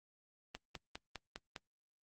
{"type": "click train", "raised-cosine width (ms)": 0.2, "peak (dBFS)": -25, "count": 6, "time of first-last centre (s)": [0.55, 1.562], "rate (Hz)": 4.94, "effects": ["Opus 32 kbps"]}